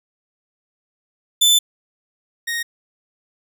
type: tone pair in turn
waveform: sawtooth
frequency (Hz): 3520 / 1864.7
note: A7 / A#6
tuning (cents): 0 / 0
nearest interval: major seventh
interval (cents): 1100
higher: first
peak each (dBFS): -8 / -18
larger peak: first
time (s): 1.41-1.59 / 2.47-2.63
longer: first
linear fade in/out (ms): 10
effects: none